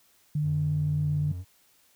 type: tone with pitch glide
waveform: sine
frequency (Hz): 150 to 148.11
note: D3 to D3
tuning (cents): +37 to +15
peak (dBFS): -24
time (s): 0.35-1.32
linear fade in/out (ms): 5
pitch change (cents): -22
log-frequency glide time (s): 0.78-1.21
type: tone with vibrato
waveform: triangle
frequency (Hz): 91.4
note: F#2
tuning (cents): -21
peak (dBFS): -31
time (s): 0.42-1.45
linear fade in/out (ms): 50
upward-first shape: sine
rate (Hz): 7.1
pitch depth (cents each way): 52
effects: white hiss -63 dBFS RMS until 1.95 s